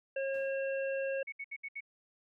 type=harmonic tone; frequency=542 Hz; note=C#5; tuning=39 cents flat; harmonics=1 / 3 / 5; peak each=-32 / -42 / -44 dBFS; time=0.16-1.23 s; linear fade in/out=5 ms
type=noise with exponential decay; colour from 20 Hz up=brown; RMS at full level=-46 dBFS; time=0.34-0.79 s; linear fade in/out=1 ms; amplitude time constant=97 ms
type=tone bursts; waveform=sine; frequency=2217 Hz; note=C#7; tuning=in tune; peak=-38 dBFS; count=5; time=1.27-1.807 s; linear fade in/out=10 ms; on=53 ms; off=68 ms
effects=high-pass 300 Hz 12 dB/octave